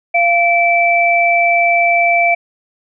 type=tone pair together; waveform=sine; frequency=690 / 2321 Hz; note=F5 / D7; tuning=-21 / -21 cents; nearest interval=octave + major sixth; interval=2100 cents; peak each=-12 dBFS; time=0.14-2.35 s; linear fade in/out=10 ms; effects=none